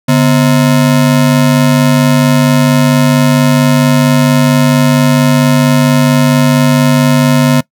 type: ring-modulated tone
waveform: square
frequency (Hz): 196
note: G3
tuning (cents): 0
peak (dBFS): -3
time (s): 0.08-7.61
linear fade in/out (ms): 10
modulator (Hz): 52.2
effects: noise-tail reverb RT60 0.1 s tail -21 dB re dry